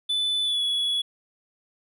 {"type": "tone with pitch glide", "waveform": "triangle", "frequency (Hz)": [3496, 3383], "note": ["A7", "G#7"], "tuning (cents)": [-12, 31], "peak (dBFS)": -21, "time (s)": [0.09, 1.02], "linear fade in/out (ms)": 10, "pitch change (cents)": -57, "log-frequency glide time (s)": [0.43, 0.62], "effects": []}